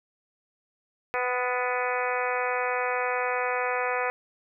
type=harmonic tone with a mistuned harmonic; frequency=249.4 Hz; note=B3; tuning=17 cents sharp; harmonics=2 / 3 / 4 / 5 / 6 / 7 / 8 / 9 / 10; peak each=-30 / -32 / -33 / -34 / -35 / -35 / -36 / -37 / -37 dBFS; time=1.14-4.1 s; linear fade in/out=0 ms; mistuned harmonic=6; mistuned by=-29 cents; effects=none